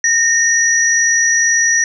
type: tone pair together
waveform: sine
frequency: 1836 / 5829 Hz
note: A#6 / F#8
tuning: -27 / -27 cents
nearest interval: octave + minor sixth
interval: 2000 cents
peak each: -13 dBFS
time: 0.04-1.84 s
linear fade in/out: 2 ms
effects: none